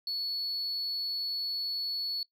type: tone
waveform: sine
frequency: 4409 Hz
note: C#8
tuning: 10 cents flat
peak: -29 dBFS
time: 0.07-2.23 s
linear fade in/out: 2 ms
effects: noise-tail reverb RT60 0.1 s tail -21 dB re dry + tanh soft clip ceiling -29 dBFS